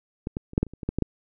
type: clicks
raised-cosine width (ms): 3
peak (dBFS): -16 / -16 / -27 / -7 / -9 / -29 / -28 / -21 / -12 / -12 / -9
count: 11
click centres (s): 0.271 / 0.369 / 0.534 / 0.579 / 0.63 / 0.667 / 0.736 / 0.832 / 0.89 / 0.986 / 1.023
effects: none